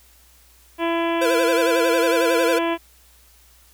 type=harmonic tone; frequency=335.1 Hz; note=E4; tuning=29 cents sharp; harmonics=1 / 2 / 3 / 4 / 5 / 6 / 7 / 8 / 9 / 10; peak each=-22 / -25 / -26 / -39 / -33 / -38 / -33 / -36 / -38 / -39 dBFS; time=0.78-2.78 s; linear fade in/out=50 ms
type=tone with vibrato; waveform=square; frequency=493.9 Hz; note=B4; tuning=in tune; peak=-19 dBFS; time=1.21-2.59 s; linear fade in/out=10 ms; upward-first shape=sine; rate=11 Hz; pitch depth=120 cents each way
effects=added 60 Hz sine -54 dBFS peak until 3.73 s + white hiss -54 dBFS RMS until 3.73 s